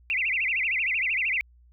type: tone with vibrato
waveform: sine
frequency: 2349 Hz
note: D7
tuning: in tune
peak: -23 dBFS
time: 0.1-1.41 s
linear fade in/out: 0 ms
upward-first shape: sine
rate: 13 Hz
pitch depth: 280 cents each way
effects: added 60 Hz sine -53 dBFS peak until 1.72 s